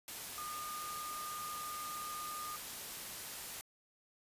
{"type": "tone in noise", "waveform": "sine", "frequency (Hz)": 1216, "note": "D#6", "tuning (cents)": -40, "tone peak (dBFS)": -42, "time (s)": [0.38, 2.56], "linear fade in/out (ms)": 0, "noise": "white", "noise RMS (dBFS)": -45, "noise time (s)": [0.08, 3.61], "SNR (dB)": 0, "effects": ["resampled to 32000 Hz"]}